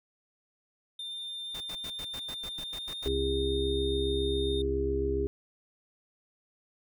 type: tone with pitch glide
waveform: triangle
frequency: 3603 to 3653 Hz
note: A7 to A#7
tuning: +40 to -36 cents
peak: -35 dBFS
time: 0.99-4.62 s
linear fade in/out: 5 ms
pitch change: +24 cents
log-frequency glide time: 2.53-3.04 s
type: noise bursts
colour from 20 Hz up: pink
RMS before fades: -44 dBFS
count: 11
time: 1.54-3.087 s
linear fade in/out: 10 ms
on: 67 ms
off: 81 ms
type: harmonic tone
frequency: 67.3 Hz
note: C2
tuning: 49 cents sharp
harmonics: 1 / 2 / 4 / 5 / 6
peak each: -32 / -41 / -38 / -37 / -29 dBFS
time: 3.06-5.27 s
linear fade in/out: 0 ms
effects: none